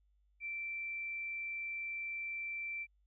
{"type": "tone", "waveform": "sine", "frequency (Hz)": 2342, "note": "D7", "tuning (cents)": -5, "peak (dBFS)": -38, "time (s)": [0.4, 2.87], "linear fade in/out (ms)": 50, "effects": ["added 50 Hz sine -69 dBFS peak until 3.06 s"]}